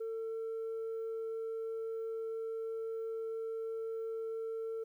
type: tone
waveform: sine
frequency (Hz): 449.5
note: A4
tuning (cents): +37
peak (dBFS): -34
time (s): 0-4.84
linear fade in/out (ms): 10
effects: tanh soft clip ceiling -35 dBFS + 12-bit